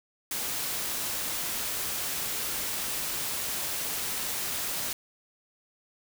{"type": "noise", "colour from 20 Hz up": "white", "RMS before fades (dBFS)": -32, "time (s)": [0.31, 4.93], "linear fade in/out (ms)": 2, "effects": []}